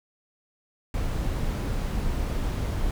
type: noise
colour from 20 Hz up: brown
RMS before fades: -27 dBFS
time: 0.94-2.91 s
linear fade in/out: 2 ms
effects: none